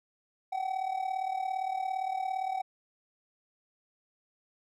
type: tone with amplitude modulation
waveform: triangle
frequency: 759 Hz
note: F#5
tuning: 44 cents sharp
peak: -25 dBFS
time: 0.52-2.62 s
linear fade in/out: 10 ms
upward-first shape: sine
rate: 37.5 Hz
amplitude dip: 75%
effects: none